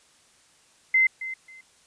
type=tone with echo; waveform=sine; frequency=2068 Hz; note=C7; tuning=21 cents flat; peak=-16 dBFS; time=0.94-1.07 s; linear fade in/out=5 ms; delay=270 ms; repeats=2; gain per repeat=-14 dB; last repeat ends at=1.61 s; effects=white hiss -59 dBFS RMS until 1.86 s + resampled to 22050 Hz